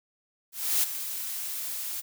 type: noise with ADSR envelope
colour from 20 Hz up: blue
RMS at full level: -23 dBFS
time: 0.52-2.02 s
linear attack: 310 ms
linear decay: 16 ms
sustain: -11 dB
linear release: 26 ms
effects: none